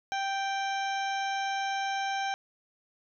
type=harmonic tone; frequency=784 Hz; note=G5; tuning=in tune; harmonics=1 / 2 / 3 / 4 / 5 / 7 / 8; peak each=-30 / -36 / -40 / -42 / -44 / -47 / -48 dBFS; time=0.12-2.34 s; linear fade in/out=0 ms; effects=none